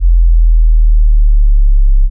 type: linear sweep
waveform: sine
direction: down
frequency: 43.07 to 33.19 Hz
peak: -3 dBFS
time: 0-2.1 s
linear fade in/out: 50 ms
effects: none